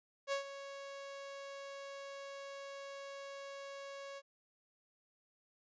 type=tone with ADSR envelope; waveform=sawtooth; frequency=554.4 Hz; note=C#5; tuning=in tune; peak=-29 dBFS; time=0.27-4.22 s; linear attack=52 ms; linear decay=110 ms; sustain=-13 dB; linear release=45 ms; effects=resampled to 16000 Hz